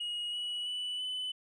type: tone with pitch steps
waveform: sine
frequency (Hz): 2890 / 2929 / 2968 / 3008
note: F#7 / F#7 / F#7 / F#7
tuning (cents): -41 / -18 / +5 / +28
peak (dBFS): -31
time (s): 0-1.32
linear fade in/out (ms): 10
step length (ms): 330
effects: tanh soft clip ceiling -33 dBFS